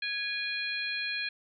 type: harmonic tone with a mistuned harmonic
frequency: 830.6 Hz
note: G#5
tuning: in tune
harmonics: 2 / 3 / 4 / 5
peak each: -36 / -34 / -41 / -37 dBFS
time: 0.02-1.29 s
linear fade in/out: 5 ms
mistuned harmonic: 3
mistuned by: -27 cents
effects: none